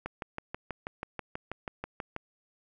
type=click train; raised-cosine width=0.5 ms; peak=-20 dBFS; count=14; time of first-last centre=0.06-2.164 s; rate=6.18 Hz; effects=none